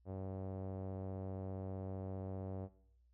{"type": "tone with low-pass filter", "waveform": "sawtooth", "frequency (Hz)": 95.2, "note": "F#2", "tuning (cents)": 50, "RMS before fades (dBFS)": -44, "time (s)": [0.05, 2.69], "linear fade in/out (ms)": 50, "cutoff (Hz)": 620, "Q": 1.9, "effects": ["noise-tail reverb RT60 0.7 s tail -19 dB re dry", "added 60 Hz sine -67 dBFS peak until 3.13 s"]}